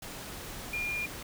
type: tone in noise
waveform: sine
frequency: 2411 Hz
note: D7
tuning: 45 cents sharp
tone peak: -31 dBFS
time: 0.73-1.06 s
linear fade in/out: 5 ms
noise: pink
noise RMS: -42 dBFS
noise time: 0.02-1.23 s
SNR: +8 dB
effects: none